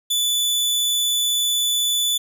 sawtooth tone, 3478 Hz, A7, 21 cents flat, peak -15 dBFS, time 0.1-2.18 s, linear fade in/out 10 ms, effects none

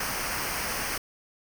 pink noise with comb filter, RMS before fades -31 dBFS, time 0-0.98 s, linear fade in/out 5 ms, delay 0.27 ms, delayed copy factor -0.65, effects none

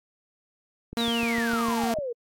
click train, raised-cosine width 3 ms, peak -25 dBFS, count 8, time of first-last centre 0.93-1.987 s, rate 6.62 Hz
sawtooth tone with pitch glide, 233 to 230.9 Hz, A#3 to A#3, -1 to -16 cents, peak -21 dBFS, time 0.97-1.94 s, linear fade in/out 0 ms, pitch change -15 cents, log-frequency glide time 1.16-1.81 s
sine exponential sweep, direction down, 4070 to 456.2 Hz, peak -28 dBFS, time 0.98-2.13 s, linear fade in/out 10 ms
effects AAC 64 kbps

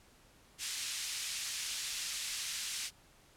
white band-pass noise, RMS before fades -39 dBFS, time 0.58-2.91 s, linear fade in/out 50 ms, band 2400 to 7300 Hz, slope 12 dB/octave, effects pink hiss -63 dBFS RMS until 3.36 s + low-pass 12000 Hz 12 dB/octave

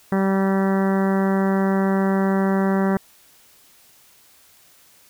harmonic tone, 193.4 Hz, G3, 23 cents flat, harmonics 1 / 2 / 3 / 4 / 5 / 6 / 7 / 8 / 9 / 10, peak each -18 / -24 / -28 / -30 / -32 / -34 / -35 / -36 / -37 / -38 dBFS, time 0.12-2.97 s, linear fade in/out 2 ms, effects white hiss -53 dBFS RMS until 5.09 s

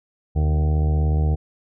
harmonic tone with a mistuned harmonic, 76.7 Hz, D#2, 24 cents flat, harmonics 1 / 2 / 3 / 4 / 5 / 6 / 7 / 8 / 9 / 10, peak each -17 / -23 / -37 / -36 / -38 / -35 / -45 / -45 / -42 / -38 dBFS, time 0.35-1.36 s, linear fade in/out 20 ms, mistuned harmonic 2, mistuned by -27 cents, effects none

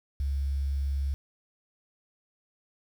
sine tone, 69.2 Hz, C#2, 2 cents flat, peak -26 dBFS, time 0.2-1.14 s, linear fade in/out 0 ms, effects 9-bit

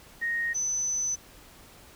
sine tone pair in turn, 1864.7 / 6037 Hz, A#6 / F#8, 0 / +34 cents, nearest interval octave + minor sixth, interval 2034 cents, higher second, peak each -26 dBFS, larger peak neither, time 0.21-0.54 / 0.54-1.16 s, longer second, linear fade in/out 20 ms, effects pink hiss -52 dBFS RMS until 1.95 s

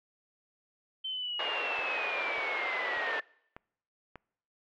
sine linear sweep, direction down, 3100 to 1760 Hz, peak -33 dBFS, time 1.04-3.21 s, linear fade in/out 10 ms
pink band-pass noise, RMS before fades -36 dBFS, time 1.39-3.2 s, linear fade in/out 5 ms, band 460 to 3000 Hz, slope 24 dB/octave
click train, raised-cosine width 0.5 ms, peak -29 dBFS, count 5, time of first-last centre 1.79-4.157 s, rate 1.69 Hz
effects noise-tail reverb RT60 0.8 s tail -26 dB re dry

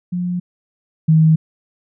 sine tone pair in turn, 178.1 / 158.67 Hz, F3 / D#3, +34 / +34 cents, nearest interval major second, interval 200 cents, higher first, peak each -18 / -8 dBFS, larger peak second, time 0.12-0.4 / 1.08-1.36 s, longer neither, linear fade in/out 10 ms, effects none

